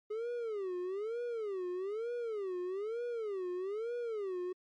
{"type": "tone with vibrato", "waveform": "triangle", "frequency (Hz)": 415.3, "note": "G#4", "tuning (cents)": 0, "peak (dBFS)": -33, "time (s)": [0.1, 4.53], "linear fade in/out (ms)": 10, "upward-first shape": "sine", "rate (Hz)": 1.1, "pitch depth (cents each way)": 260, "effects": ["MP3 48 kbps"]}